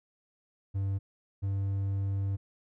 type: tone pair in turn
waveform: triangle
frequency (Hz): 97.8 / 98.17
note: G2 / G2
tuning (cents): -4 / +3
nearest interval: unison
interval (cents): 7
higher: second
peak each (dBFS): -26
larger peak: neither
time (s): 0.74-0.99 / 1.42-2.37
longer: second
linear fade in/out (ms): 20
effects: none